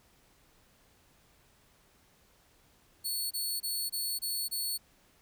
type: tone bursts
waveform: 15% pulse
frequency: 4414 Hz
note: C#8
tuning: 8 cents flat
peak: -25 dBFS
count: 6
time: 3.04-4.78 s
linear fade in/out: 20 ms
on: 270 ms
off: 24 ms
effects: pink hiss -65 dBFS RMS until 5.21 s